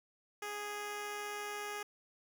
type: tone with amplitude modulation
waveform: 10% pulse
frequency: 414.2 Hz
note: G#4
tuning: 5 cents flat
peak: -30 dBFS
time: 0.42-1.83 s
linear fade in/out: 5 ms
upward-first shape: sine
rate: 138 Hz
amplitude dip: 25%
effects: none